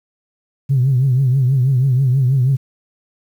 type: tone with vibrato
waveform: sine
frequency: 130.81 Hz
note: C3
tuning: in tune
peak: -10 dBFS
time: 0.69-2.57 s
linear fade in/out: 20 ms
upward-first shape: triangle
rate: 6.2 Hz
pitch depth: 130 cents each way
effects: tanh soft clip ceiling -7 dBFS + 8-bit